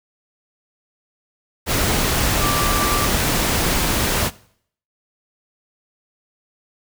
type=tone in noise; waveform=sine; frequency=1172 Hz; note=D6; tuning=4 cents flat; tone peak=-22 dBFS; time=2.4-3.09 s; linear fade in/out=50 ms; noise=pink; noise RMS=-19 dBFS; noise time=1.66-4.31 s; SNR=-6 dB; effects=noise-tail reverb RT60 0.6 s tail -20 dB re dry